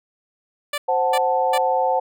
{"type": "tone bursts", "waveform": "10% pulse", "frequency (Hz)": 584, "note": "D5", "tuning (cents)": -10, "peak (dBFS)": -14, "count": 3, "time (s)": [0.73, 1.58], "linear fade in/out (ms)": 5, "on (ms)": 50, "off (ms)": 350}
{"type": "chord", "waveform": "sine", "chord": "F# diminished", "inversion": "second", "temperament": "equal", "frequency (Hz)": [523.3, 740, 880], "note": ["C5", "F#5", "A5"], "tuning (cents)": [0, 0, 0], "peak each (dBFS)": -21, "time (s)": [0.88, 2], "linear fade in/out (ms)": 10}
{"effects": []}